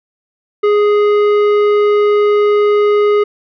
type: tone with tanh clipping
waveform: sine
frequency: 415.3 Hz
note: G#4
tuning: in tune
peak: -10 dBFS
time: 0.63-3.24 s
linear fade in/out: 10 ms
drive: 12 dB
effects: none